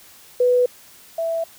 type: tone pair in turn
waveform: sine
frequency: 494.8 / 660.5 Hz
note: B4 / E5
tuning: +3 / +3 cents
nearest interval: perfect fourth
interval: 500 cents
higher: second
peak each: -13 / -20 dBFS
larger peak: first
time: 0.4-0.66 / 1.18-1.44 s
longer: neither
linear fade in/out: 5 ms
effects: white hiss -47 dBFS RMS until 1.58 s